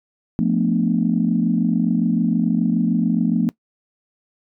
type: chord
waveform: sine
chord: B half-diminished seventh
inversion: second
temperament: equal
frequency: 174.61 / 220 / 246.9 / 293.7 Hz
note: F3 / A3 / B3 / D4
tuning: 0 / 0 / 0 / 0 cents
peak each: -20 / -19 / -21 / -25 dBFS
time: 0.39-3.49 s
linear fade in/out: 0 ms
effects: noise-tail reverb RT60 0.1 s tail -21 dB re dry + tanh soft clip ceiling -5 dBFS